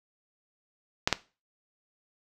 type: clicks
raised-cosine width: 0.2 ms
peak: -4 dBFS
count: 2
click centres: 1.075 / 1.127 s
effects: noise-tail reverb RT60 0.3 s tail -17 dB re dry